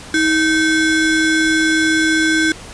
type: ring-modulated tone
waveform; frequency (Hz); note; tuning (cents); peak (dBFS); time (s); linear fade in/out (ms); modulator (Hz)
square; 932.3; A#5; 0; -10; 0.14-2.52; 2; 614
effects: pink hiss -35 dBFS RMS until 2.73 s + resampled to 22050 Hz